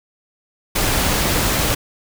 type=noise; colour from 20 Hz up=pink; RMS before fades=-18 dBFS; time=0.75-1.75 s; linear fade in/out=10 ms; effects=none